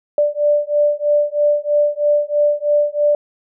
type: beating tone pair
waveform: sine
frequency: 587.3 / 590.4 Hz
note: D5 / D5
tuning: 0 / +9 cents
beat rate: 3.1 Hz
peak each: -16 dBFS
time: 0.18-3.15 s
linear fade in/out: 2 ms
effects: none